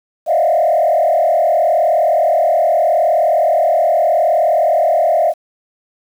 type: tone with frequency modulation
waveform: sine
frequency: 657 Hz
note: E5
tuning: 6 cents flat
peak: -9 dBFS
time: 0.26-5.34 s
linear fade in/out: 50 ms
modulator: 39.2 Hz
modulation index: 1.6
effects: tanh soft clip ceiling -5 dBFS + 7-bit